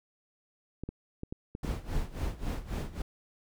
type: clicks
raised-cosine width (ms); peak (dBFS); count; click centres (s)
3; -24; 7; 0.836 / 0.89 / 1.234 / 1.325 / 1.551 / 1.648 / 1.739
type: noise with tremolo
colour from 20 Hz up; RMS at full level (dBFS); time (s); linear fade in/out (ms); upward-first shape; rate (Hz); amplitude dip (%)
brown; -31; 1.63-3.02; 5; sine; 3.7; 85
effects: none